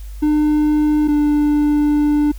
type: tone pair in turn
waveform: triangle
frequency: 301.2 / 295.7 Hz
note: D4 / D4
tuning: +44 / +12 cents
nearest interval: unison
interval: 32 cents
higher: first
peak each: -10 dBFS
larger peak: neither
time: 0.22-1.08 / 1.08-2.32 s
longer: second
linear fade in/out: 10 ms
effects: added 50 Hz sine -28 dBFS peak until 2.38 s + white hiss -48 dBFS RMS until 2.38 s

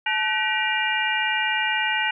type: tone cluster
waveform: sine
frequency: 867 / 1511 / 1914 / 2376 / 2828 Hz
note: A5 / F#6 / A#6 / D7 / F7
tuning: -26 / +36 / +45 / +20 / +21 cents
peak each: -27 dBFS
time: 0.06-2.11 s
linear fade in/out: 5 ms
effects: none

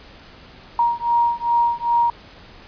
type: beating tone pair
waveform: sine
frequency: 942 / 944.5 Hz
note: A#5 / A#5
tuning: +18 / +22 cents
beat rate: 2.5 Hz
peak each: -19 dBFS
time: 0.79-2.1 s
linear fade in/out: 2 ms
effects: pink hiss -44 dBFS RMS until 2.67 s + resampled to 11025 Hz

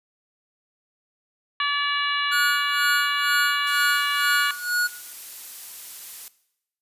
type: harmonic tone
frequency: 574 Hz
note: D5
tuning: 40 cents flat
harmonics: 2 / 3 / 4 / 5 / 6 / 7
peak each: -24 / -26 / -30 / -28 / -34 / -33 dBFS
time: 1.6-4.51 s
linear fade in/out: 2 ms
type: tone with tremolo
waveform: square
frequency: 1450 Hz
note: F#6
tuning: 35 cents flat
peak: -20 dBFS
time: 2.31-4.88 s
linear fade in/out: 20 ms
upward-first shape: sine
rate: 2.1 Hz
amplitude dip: 85%
type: noise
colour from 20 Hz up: blue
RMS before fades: -37 dBFS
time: 3.67-6.28 s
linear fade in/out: 0 ms
effects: noise-tail reverb RT60 0.8 s tail -18 dB re dry + resampled to 32000 Hz

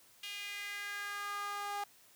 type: tone with high-pass filter sweep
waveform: sawtooth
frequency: 407.1 Hz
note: G#4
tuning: 35 cents flat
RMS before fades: -41 dBFS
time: 0.23-1.84 s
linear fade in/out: 5 ms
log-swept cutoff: 2800 to 860 Hz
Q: 3.4
effects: white hiss -63 dBFS RMS until 2.15 s + high-pass 60 Hz 12 dB/octave

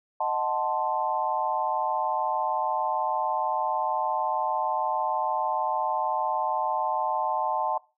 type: chord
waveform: sine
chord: D# diminished seventh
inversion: none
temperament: equal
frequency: 622.3 / 740 / 880 / 1046.5 Hz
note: D#5 / F#5 / A5 / C6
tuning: 0 / 0 / 0 / 0 cents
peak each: -32 / -30 / -27 / -31 dBFS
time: 0.2-7.78 s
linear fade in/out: 5 ms
effects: noise-tail reverb RT60 0.3 s tail -22 dB re dry

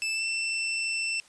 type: tone with pitch glide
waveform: sawtooth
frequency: 2637 to 2677 Hz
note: E7 to E7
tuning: 0 to +26 cents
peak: -24 dBFS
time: 0.02-1.2 s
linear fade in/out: 0 ms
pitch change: +26 cents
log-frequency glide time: 0.13-0.24 s
effects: white hiss -56 dBFS RMS until 1.28 s + resampled to 22050 Hz

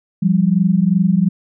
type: tone pair together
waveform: sine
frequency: 173.24 / 196 Hz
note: F3 / G3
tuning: -14 / 0 cents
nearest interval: major second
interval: 214 cents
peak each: -14 dBFS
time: 0.22-1.29 s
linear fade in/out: 10 ms
effects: none

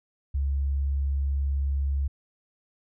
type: tone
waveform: sine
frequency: 69.3 Hz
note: C#2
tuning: in tune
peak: -23 dBFS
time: 0.34-2.08 s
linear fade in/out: 10 ms
effects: none

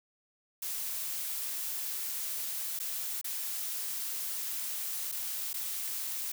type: noise with dropouts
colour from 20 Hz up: blue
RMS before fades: -36 dBFS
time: 0.62-6.32 s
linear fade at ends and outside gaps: 5 ms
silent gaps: 2.791-2.799 / 3.214-3.243 / 5.118-5.122 / 5.532-5.54 s
effects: none

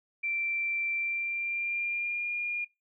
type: tone with pitch glide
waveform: sine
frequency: 2349 to 2418 Hz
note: D7 to D7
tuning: 0 to +50 cents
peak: -29 dBFS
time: 0.23-2.65 s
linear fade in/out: 10 ms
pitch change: +50 cents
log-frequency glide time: 0.94-2.31 s
effects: noise-tail reverb RT60 0.2 s tail -21 dB re dry

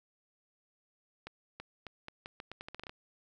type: accelerating click train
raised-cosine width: 0.3 ms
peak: -27 dBFS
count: 14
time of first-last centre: 1.27-2.895 s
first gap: 330 ms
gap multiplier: 0.81
effects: none

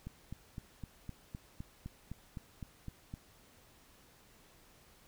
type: click train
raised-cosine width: 5 ms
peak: -30 dBFS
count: 13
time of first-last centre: 0.07-3.139 s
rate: 3.91 Hz
effects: pink hiss -63 dBFS RMS until 5.07 s

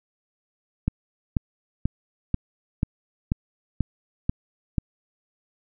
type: click train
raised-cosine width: 5 ms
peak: -9 dBFS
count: 9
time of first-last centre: 0.88-4.782 s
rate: 2.05 Hz
effects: none

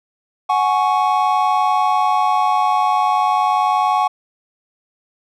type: chord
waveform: triangle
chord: F# suspended second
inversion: none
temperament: equal with one note detuned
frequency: 740 / 840.3 / 1108.7 Hz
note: F#5 / G#5 / C#6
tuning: 0 / +20 / 0 cents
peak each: -16 dBFS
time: 0.49-4.08 s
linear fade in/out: 10 ms
effects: none

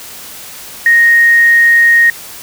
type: tone with quantisation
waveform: sine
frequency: 1864.7 Hz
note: A#6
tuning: in tune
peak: -4 dBFS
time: 0.86-2.1 s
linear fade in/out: 2 ms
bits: 5
effects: white hiss -30 dBFS RMS until 2.42 s

